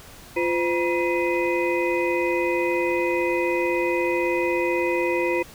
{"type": "tone cluster", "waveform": "sine", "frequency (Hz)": [348.2, 512, 959, 2029, 2489], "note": ["F4", "C5", "A#5", "B6", "D#7"], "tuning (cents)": [-5, -38, 49, 46, 0], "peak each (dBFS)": [-23, -25, -29, -30, -29], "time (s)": [0.36, 5.43], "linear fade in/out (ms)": 10, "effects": ["tanh soft clip ceiling -9 dBFS", "pink hiss -45 dBFS RMS until 5.54 s"]}